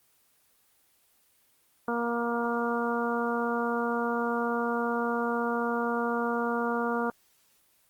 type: harmonic tone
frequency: 235.9 Hz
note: A#3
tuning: 21 cents sharp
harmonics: 1 / 2 / 3 / 4 / 5 / 6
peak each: -31 / -31 / -35 / -35 / -35 / -35 dBFS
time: 1.88-7.1 s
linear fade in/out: 2 ms
effects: white hiss -66 dBFS RMS until 7.89 s + Opus 24 kbps